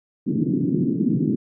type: band-pass noise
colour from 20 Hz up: white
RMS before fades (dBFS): -21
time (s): 0.26-1.36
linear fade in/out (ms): 20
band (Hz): 130 to 340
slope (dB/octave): 48
effects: none